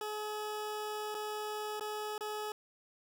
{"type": "tone with dropouts", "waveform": "20% pulse", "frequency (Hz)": 424.4, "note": "G#4", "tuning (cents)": 38, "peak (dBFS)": -32, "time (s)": [0.01, 2.52], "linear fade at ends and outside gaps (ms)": 2, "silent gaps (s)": [[1.145, 1.149], [1.797, 1.808], [2.18, 2.208]], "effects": []}